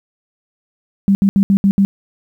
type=tone bursts at uneven times; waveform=sine; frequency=197 Hz; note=G3; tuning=9 cents sharp; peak=-8 dBFS; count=6; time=1.08-1.15 / 1.22-1.29 / 1.36-1.43 / 1.5-1.57 / 1.64-1.71 / 1.78-1.85 s; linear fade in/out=0 ms; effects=8-bit